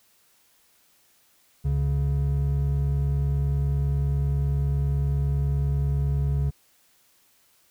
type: tone pair together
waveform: triangle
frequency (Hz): 70 / 140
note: C#2 / C#3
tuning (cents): +18 / +18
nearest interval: octave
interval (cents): 1200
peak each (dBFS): -22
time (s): 1.64-6.51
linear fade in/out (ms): 20
effects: white hiss -62 dBFS RMS until 7.7 s